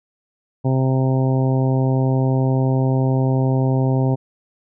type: harmonic tone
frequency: 131.5 Hz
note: C3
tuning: 9 cents sharp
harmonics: 1 / 2 / 3 / 4 / 5 / 6 / 7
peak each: -16 / -22 / -26 / -28 / -30 / -32 / -33 dBFS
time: 0.64-4.16 s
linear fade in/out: 20 ms
effects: none